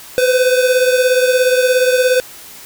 square beating tone pair, 503 / 520 Hz, B4 / C5, +32 / -11 cents, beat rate 17 Hz, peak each -12 / -18 dBFS, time 0.18-2.2 s, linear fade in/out 0 ms, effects white hiss -36 dBFS RMS until 2.65 s

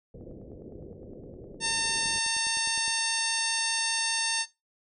white low-pass noise, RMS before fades -45 dBFS, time 0.14-2.19 s, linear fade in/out 5 ms, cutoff 530 Hz, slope 48 dB/octave
click train, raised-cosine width 2 ms, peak -34 dBFS, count 27, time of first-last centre 0.21-2.879 s, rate 9.74 Hz
harmonic tone, 905 Hz, A5, 48 cents sharp, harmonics 1 / 2 / 3 / 4 / 5 / 6 / 7 / 9 / 10, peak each -35 / -35 / -35 / -35 / -35 / -35 / -35 / -35 / -35 dBFS, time 1.6-4.46 s, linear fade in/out 50 ms
effects noise-tail reverb RT60 0.2 s tail -17 dB re dry

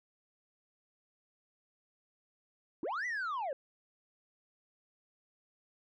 sine linear two-way sweep, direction up then down, 262.7 to 2018 to 510 Hz, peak -31 dBFS, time 2.83-3.53 s, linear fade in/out 2 ms, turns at 3.06 s, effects tanh soft clip ceiling -33 dBFS

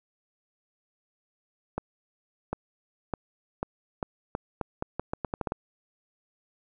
accelerating click train, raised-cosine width 1 ms, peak -15 dBFS, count 15, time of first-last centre 1.78-5.521 s, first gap 750 ms, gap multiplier 0.81, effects none

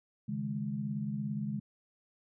sine chord, C# suspended second, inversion none, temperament equal with one note detuned, 138.19 / 155.56 / 207.7 Hz, C#3 / D#3 / G#3, -5 / 0 / 0 cents, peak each -38 / -40 / -35 dBFS, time 0.28-1.6 s, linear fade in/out 10 ms, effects none

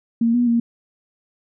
sine tone with pitch steps, 231.3 / 242.7 / 233.8 Hz, A#3 / B3 / A#3, -13 / -30 / +5 cents, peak -14 dBFS, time 0.21-0.6 s, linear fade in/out 5 ms, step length 130 ms, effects none

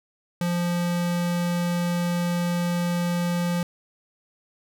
square tone, 174.3 Hz, F3, 3 cents flat, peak -23 dBFS, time 0.41-3.63 s, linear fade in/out 2 ms, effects none

